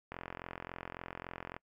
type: click train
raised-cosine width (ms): 0.5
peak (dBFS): -26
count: 64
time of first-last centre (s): 0.12-1.565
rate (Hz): 43.6
effects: noise-tail reverb RT60 0.1 s tail -26 dB re dry